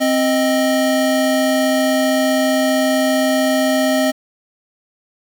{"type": "tone pair together", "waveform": "square", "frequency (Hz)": [262.5, 624.3], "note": ["C4", "D#5"], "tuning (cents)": [6, 6], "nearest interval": "octave + minor third", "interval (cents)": 1500, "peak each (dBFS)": -17, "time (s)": [0, 4.12], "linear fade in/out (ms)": 20, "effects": ["7-bit"]}